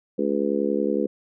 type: harmonic tone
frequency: 70.8 Hz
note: C#2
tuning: 37 cents sharp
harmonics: 3 / 4 / 5 / 6 / 7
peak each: -27 / -27 / -27 / -27 / -27 dBFS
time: 0.18-1.07 s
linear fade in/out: 10 ms
effects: none